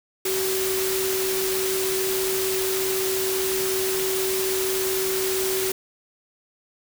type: tone in noise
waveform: sine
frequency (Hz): 380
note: F#4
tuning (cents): +46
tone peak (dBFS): -24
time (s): 0.25-5.72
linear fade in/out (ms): 5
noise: white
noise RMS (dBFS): -27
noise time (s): 0.25-5.72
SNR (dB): 0
effects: none